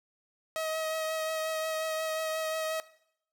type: tone with vibrato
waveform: sawtooth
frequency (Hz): 635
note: D#5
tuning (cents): +35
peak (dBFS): -27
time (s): 0.56-2.8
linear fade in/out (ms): 0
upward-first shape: triangle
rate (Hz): 5.6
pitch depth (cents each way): 18
effects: noise-tail reverb RT60 0.7 s tail -18 dB re dry